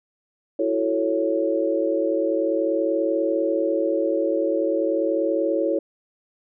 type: chord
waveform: sine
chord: F# minor seventh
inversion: third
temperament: equal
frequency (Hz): 329.6 / 370 / 440 / 554.4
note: E4 / F#4 / A4 / C#5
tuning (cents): 0 / 0 / 0 / 0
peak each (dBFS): -24 / -28 / -26 / -23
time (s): 0.59-5.79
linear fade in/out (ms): 5
effects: none